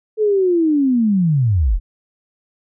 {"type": "linear sweep", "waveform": "sine", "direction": "down", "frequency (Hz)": [440, 32.7], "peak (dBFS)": -12, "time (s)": [0.17, 1.8], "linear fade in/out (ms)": 50, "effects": []}